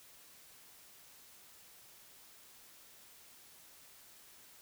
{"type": "silence", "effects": ["white hiss -59 dBFS RMS until 4.61 s"]}